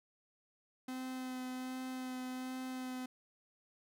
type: tone with vibrato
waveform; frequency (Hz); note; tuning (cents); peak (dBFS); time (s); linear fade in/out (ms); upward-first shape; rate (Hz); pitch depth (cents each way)
45% pulse; 256.4; C4; -35; -40; 0.88-3.06; 5; sine; 1.3; 12
effects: none